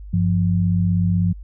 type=tone pair together; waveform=sine; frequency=97.93 / 174.1 Hz; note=G2 / F3; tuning=-1 / -5 cents; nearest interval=minor seventh; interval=996 cents; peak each=-18 dBFS; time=0.13-1.33 s; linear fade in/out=10 ms; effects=added 50 Hz sine -33 dBFS peak until 1.43 s